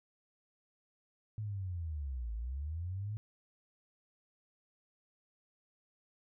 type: linear two-way sweep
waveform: sine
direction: down then up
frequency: 109.5 to 53.2 to 109.5 Hz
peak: -36 dBFS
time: 1.38-3.17 s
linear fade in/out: 0 ms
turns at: 2.34 s
effects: none